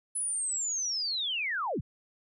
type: linear sweep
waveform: sine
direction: down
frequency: 10190 to 58.2 Hz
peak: -29 dBFS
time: 0.15-1.81 s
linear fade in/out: 10 ms
effects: none